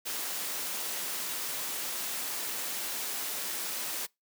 white high-pass noise, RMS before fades -35 dBFS, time 0.05-4.07 s, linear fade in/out 20 ms, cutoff 220 Hz, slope 12 dB/octave, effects noise-tail reverb RT60 0.2 s tail -25 dB re dry

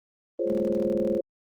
sine chord, Db major seventh, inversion first, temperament just, 346.5 / 415.8 / 519.7 / 554.4 Hz, F4 / Ab4 / C5 / Db5, -14 / +2 / -12 / 0 cents, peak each -29 / -31 / -28 / -31 dBFS, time 0.39-1.21 s, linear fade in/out 5 ms
sine tone with tremolo, 214 Hz, A3, 48 cents flat, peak -25 dBFS, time 0.45-1.2 s, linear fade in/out 50 ms, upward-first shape square, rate 20 Hz, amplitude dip 80%
effects Opus 24 kbps

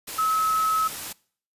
sine tone in noise, 1290 Hz, E6, 38 cents flat, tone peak -20 dBFS, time 0.18-0.88 s, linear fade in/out 10 ms, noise white, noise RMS -34 dBFS, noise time 0.07-1.13 s, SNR +11 dB, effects noise-tail reverb RT60 0.5 s tail -23 dB re dry + resampled to 32000 Hz

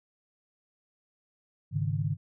sine chord, Ab suspended fourth, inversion none, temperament equal with one note detuned, 103.17 / 138.59 / 155.56 Hz, Ab2 / Db3 / Eb3, -11 / 0 / 0 cents, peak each -31 dBFS, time 1.71-2.17 s, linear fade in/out 50 ms, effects none

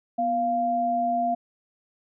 sine tone pair together, 244.7 / 695.5 Hz, B3 / F5, -16 / -7 cents, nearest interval octave + tritone, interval 1809 cents, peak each -30 / -22 dBFS, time 0.18-1.35 s, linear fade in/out 10 ms, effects none

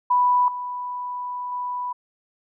sine tone with level steps, 987.8 Hz, B5, in tune, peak -15 / -27 / -25 dBFS, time 0.1-1.93 s, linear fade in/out 10 ms, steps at 0.48 / 1.52 s, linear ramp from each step 2 ms, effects none

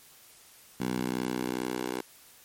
10% pulse tone with high-pass filter sweep, 62.4 Hz, B1, 19 cents sharp, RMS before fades -32 dBFS, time 0.8-2.01 s, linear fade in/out 5 ms, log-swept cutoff 190 to 380 Hz, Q 1.4, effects white hiss -55 dBFS RMS until 2.44 s + MP3 64 kbps

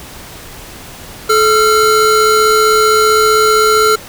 square tone pair together, 431.5 / 1370 Hz, A4 / F6, -34 / -34 cents, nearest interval octave + minor sixth, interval 2000 cents, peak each -11 dBFS, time 1.29-3.96 s, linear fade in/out 10 ms, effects pink hiss -32 dBFS RMS until 4.08 s

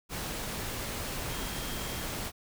sine tone in noise, 3232 Hz, G#7, 48 cents flat, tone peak -47 dBFS, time 1.28-2.08 s, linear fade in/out 50 ms, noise pink, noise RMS -36 dBFS, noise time 0.09-2.32 s, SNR -14 dB, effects none

